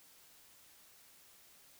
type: silence
effects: white hiss -62 dBFS RMS until 1.79 s